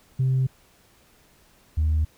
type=tone pair in turn; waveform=sine; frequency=130.81 / 77.63 Hz; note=C3 / D#2; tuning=0 / -3 cents; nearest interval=major sixth; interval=903 cents; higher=first; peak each=-17 dBFS; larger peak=neither; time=0.19-0.47 / 1.77-2.05 s; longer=neither; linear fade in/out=10 ms; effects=tanh soft clip ceiling -16 dBFS + pink hiss -58 dBFS RMS until 2.17 s